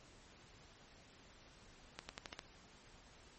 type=accelerating click train; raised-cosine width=0.2 ms; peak=-26 dBFS; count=6; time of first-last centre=1.99-2.391 s; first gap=100 ms; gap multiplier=0.89; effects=pink hiss -62 dBFS RMS until 3.38 s + MP3 32 kbps